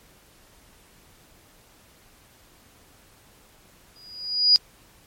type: tone with exponential growth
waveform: sine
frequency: 4900 Hz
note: D#8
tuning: 27 cents flat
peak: -10 dBFS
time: 3.96-4.56 s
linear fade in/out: 0 ms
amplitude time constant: 130 ms
effects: pink hiss -55 dBFS RMS until 5.06 s + MP3 64 kbps